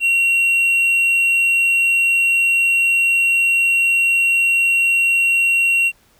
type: tone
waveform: triangle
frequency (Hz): 2742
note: F7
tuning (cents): -32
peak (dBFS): -11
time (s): 0-5.92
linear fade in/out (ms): 50
effects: pink hiss -55 dBFS RMS until 6.19 s